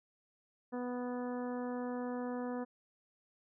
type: harmonic tone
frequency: 246.9 Hz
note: B3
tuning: in tune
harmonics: 1 / 2 / 3 / 4 / 5 / 6 / 7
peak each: -38 / -41 / -47 / -49 / -53 / -56 / -56 dBFS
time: 0.72-2.65 s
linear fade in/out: 20 ms
effects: none